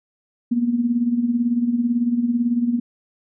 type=tone with tremolo; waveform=sine; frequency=238.7 Hz; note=A#3; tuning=41 cents sharp; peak=-14 dBFS; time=0.51-2.8 s; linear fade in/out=10 ms; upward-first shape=sine; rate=18 Hz; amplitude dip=65%; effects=none